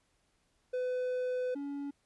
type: tone pair in turn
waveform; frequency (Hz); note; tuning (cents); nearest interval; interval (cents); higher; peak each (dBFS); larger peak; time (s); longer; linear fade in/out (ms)
triangle; 503 / 283; B4 / C#4; +32 / +36; minor seventh; 996; first; -29 / -34; first; 0.73-1.55 / 1.55-1.91; first; 10
effects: pink hiss -74 dBFS RMS until 2.05 s + resampled to 24000 Hz